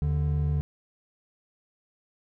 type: tone pair together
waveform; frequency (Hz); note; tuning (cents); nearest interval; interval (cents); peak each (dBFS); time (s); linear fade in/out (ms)
triangle; 77.78 / 146.83; D#2 / D3; 0 / 0; major seventh; 1100; -24; 0.02-0.61; 0
effects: none